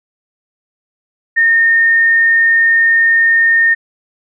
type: tone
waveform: sine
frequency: 1830 Hz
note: A#6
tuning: 32 cents flat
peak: -7 dBFS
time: 1.36-3.75 s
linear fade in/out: 20 ms
effects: none